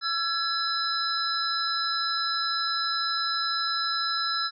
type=tone cluster; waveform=sine; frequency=1344 / 1682 / 4014 / 5120 Hz; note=E6 / G#6 / B7 / D#8; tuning=+33 / +22 / +27 / +49 cents; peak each=-29 / -33 / -30 / -31 dBFS; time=0.01-4.51 s; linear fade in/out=50 ms; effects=none